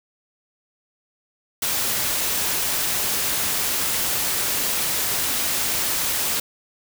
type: noise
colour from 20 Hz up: white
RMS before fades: -23 dBFS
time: 1.62-6.4 s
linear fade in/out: 5 ms
effects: none